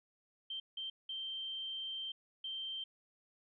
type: tone bursts at uneven times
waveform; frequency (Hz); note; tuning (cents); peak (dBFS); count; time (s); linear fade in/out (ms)
sine; 3136; G7; 0; -39; 4; 0.5-0.6 / 0.77-0.9 / 1.09-2.12 / 2.44-2.84; 5
effects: none